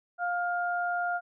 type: tone pair together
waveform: sine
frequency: 705 / 1410 Hz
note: F5 / F6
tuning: +16 / +16 cents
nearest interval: octave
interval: 1200 cents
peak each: -29 / -31 dBFS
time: 0.18-1.21 s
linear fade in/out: 50 ms
effects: none